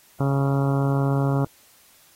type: harmonic tone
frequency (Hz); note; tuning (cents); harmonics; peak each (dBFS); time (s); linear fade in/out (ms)
138.2; C#3; -5; 1 / 2 / 3 / 4 / 5 / 6 / 7 / 8 / 9 / 10; -20 / -26 / -30 / -32 / -34 / -36 / -37 / -38 / -39 / -40; 0.2-1.45; 5
effects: white hiss -55 dBFS RMS until 2.15 s + AAC 48 kbps